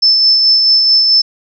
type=tone with tremolo; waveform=sine; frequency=5274 Hz; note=E8; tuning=in tune; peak=-5 dBFS; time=0.02-1.22 s; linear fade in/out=10 ms; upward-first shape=sine; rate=4.6 Hz; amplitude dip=30%; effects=none